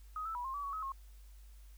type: tone with pitch steps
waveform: sine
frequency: 1257 / 1319 / 974 / 1063 / 1146 / 1120 / 1277 / 1081 Hz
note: D#6 / E6 / B5 / C6 / D6 / C#6 / D#6 / C#6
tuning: +17 / +1 / -24 / +27 / -43 / +18 / +45 / -44 cents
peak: -37 dBFS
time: 0.16-0.92 s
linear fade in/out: 2 ms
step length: 95 ms
effects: added 50 Hz sine -52 dBFS peak until 1.77 s + white hiss -68 dBFS RMS until 1.77 s